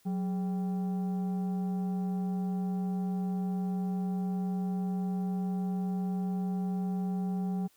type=tone with frequency modulation; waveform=sine; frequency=184.8 Hz; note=F#3; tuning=2 cents flat; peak=-28 dBFS; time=0.05-7.68 s; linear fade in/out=20 ms; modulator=598 Hz; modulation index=0.35; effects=tanh soft clip ceiling -25 dBFS + white hiss -66 dBFS RMS until 7.76 s